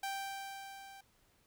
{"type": "tone with level ramp", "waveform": "sawtooth", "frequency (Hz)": 784, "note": "G5", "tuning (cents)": 0, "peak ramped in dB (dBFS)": [-32, -48], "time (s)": [0.03, 1.01], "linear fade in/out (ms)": 5, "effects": ["pink hiss -71 dBFS RMS until 1.46 s"]}